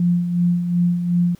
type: tone with tremolo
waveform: sine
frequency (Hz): 174.9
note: F3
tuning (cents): +3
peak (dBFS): -13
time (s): 0-1.35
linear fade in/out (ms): 2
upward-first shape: sine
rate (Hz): 2.7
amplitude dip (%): 55
effects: pink hiss -55 dBFS RMS until 1.39 s